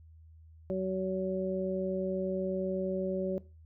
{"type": "harmonic tone", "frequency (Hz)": 188.2, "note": "F#3", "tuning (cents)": 30, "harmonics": [1, 2, 3], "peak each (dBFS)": [-34, -34, -34], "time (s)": [0.7, 3.38], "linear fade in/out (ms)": 0, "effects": ["noise-tail reverb RT60 0.3 s tail -19 dB re dry", "added 80 Hz sine -52 dBFS peak until 3.65 s"]}